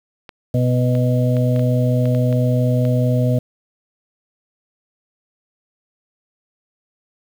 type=clicks; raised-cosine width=0.3 ms; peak=-19 dBFS; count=9; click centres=0.292 / 0.952 / 1.368 / 1.562 / 1.594 / 2.056 / 2.149 / 2.327 / 2.852 s
type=harmonic tone; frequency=124.5 Hz; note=B2; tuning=14 cents sharp; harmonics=1 / 2 / 4 / 5; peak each=-15 / -21 / -24 / -24 dBFS; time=0.54-3.39 s; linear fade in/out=5 ms
effects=7-bit